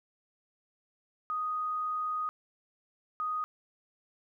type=tone bursts at uneven times; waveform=sine; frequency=1244.5 Hz; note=D#6; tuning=in tune; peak=-30 dBFS; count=2; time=1.3-2.29 / 3.2-3.44 s; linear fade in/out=0 ms; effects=12-bit